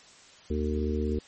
harmonic tone, 75.8 Hz, D#2, 45 cents flat, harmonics 1 / 3 / 4 / 5 / 6, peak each -29 / -32 / -36 / -33 / -35 dBFS, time 0.5-1.19 s, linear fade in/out 5 ms, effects white hiss -53 dBFS RMS until 1.27 s + MP3 32 kbps

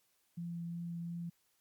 sine tone with vibrato, 170.4 Hz, F3, 42 cents flat, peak -38 dBFS, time 0.37-1.3 s, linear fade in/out 10 ms, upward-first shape triangle, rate 2.8 Hz, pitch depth 11 cents each way, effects white hiss -75 dBFS RMS until 1.6 s + MP3 96 kbps

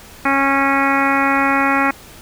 harmonic tone, 274.8 Hz, C#4, 15 cents flat, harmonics 1 / 2 / 3 / 4 / 5 / 6 / 7 / 8 / 9, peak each -19 / -25 / -20 / -21 / -20 / -25 / -22 / -24 / -25 dBFS, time 0.25-1.91 s, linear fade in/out 5 ms, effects pink hiss -40 dBFS RMS until 2.21 s

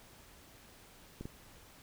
clicks, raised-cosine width 3 ms, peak -29 dBFS, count 2, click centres 1.21 / 1.255 s, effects pink hiss -58 dBFS RMS until 1.82 s

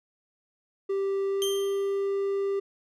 triangle tone with pitch glide, 392 to 395.4 Hz, G4 to G4, 0 to +15 cents, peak -23 dBFS, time 0.89-2.6 s, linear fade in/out 10 ms, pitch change +15 cents, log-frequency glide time 1.27-1.51 s
sawtooth tone with exponential decay, 3156 Hz, G7, 11 cents sharp, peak -24 dBFS, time 1.42-2.07 s, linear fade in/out 0 ms, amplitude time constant 140 ms
effects resampled to 32000 Hz

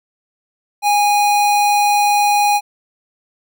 square tone, 823 Hz, G#5, 16 cents flat, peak -12 dBFS, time 0.82-2.61 s, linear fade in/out 50 ms, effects none

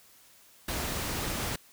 pink noise, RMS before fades -33 dBFS, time 0.68-1.56 s, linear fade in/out 5 ms, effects white hiss -58 dBFS RMS until 1.72 s

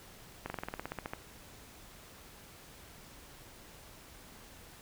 slowing click train, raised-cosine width 0.5 ms, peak -22 dBFS, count 13, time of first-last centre 0.46-1.135 s, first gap 40 ms, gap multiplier 1.06, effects pink hiss -54 dBFS RMS until 4.81 s

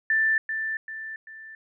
sine tone with echo, 1770 Hz, A6, 10 cents sharp, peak -19 dBFS, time 0.1-0.38 s, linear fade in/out 2 ms, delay 390 ms, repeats 3, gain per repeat -7 dB, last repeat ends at 1.55 s, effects none

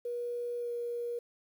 sine tone with pitch glide, 481 to 476.3 Hz, B4 to A#4, -46 to +37 cents, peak -33 dBFS, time 0.05-1.19 s, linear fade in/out 5 ms, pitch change -17 cents, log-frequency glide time 0.58-0.73 s, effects 10-bit

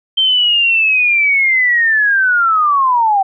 sine linear sweep, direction down, 3136 to 759 Hz, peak -9 dBFS, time 0.17-3.23 s, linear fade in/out 10 ms, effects none

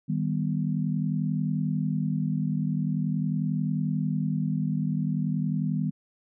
sine chord, Eb augmented, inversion none, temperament equal, 155.56 / 196 / 246.9 Hz, Eb3 / G3 / B3, 0 / 0 / 0 cents, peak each -27 / -29 / -31 dBFS, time 0.08-5.91 s, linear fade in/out 20 ms, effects none

